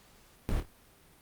brown noise with echo, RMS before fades -29 dBFS, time 0.49-0.6 s, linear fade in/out 0 ms, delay 26 ms, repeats 2, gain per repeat -8 dB, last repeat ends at 0.652 s, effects pink hiss -60 dBFS RMS until 1.21 s + Opus 48 kbps

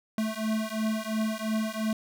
square beating tone pair, 217.3 / 220.2 Hz, A3 / A3, -21 / +2 cents, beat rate 2.9 Hz, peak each -31 dBFS, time 0.18-1.93 s, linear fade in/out 2 ms, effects none

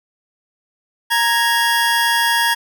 25% pulse tone pair together, 932.3 / 1661.2 Hz, A#5 / G#6, 0 / 0 cents, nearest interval minor seventh, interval 1000 cents, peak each -13 dBFS, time 1.1-2.55 s, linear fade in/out 20 ms, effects none

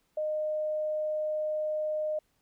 sine tone, 614 Hz, D#5, 23 cents flat, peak -28 dBFS, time 0.17-2.19 s, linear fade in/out 5 ms, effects pink hiss -73 dBFS RMS until 2.41 s

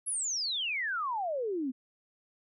sine exponential sweep, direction down, 11175 to 244.8 Hz, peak -30 dBFS, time 0.06-1.72 s, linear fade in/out 20 ms, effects none

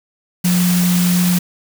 sine tone in noise, 178.1 Hz, F3, 34 cents sharp, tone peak -12 dBFS, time 0.44-1.39 s, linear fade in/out 10 ms, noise white, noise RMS -22 dBFS, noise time 0.44-1.39 s, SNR +7 dB, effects none

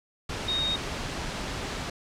sine tone in noise, 3729 Hz, A#7, in tune, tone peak -25 dBFS, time 0.48-0.76 s, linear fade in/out 5 ms, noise pink, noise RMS -33 dBFS, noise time 0.29-1.9 s, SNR +5 dB, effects low-pass 6000 Hz 12 dB/octave

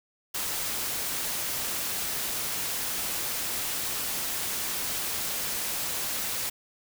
white noise, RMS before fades -31 dBFS, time 0.34-6.5 s, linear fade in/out 10 ms, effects none

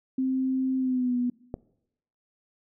sine tone with pitch glide, 261.6 to 245.5 Hz, C4 to B3, 0 to -10 cents, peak -23 dBFS, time 0.18-1.3 s, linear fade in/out 5 ms, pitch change -110 cents, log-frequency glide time 0.78-1.16 s
click, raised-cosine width 2 ms, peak -18 dBFS, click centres 1.541 s
effects noise-tail reverb RT60 0.8 s tail -22 dB re dry

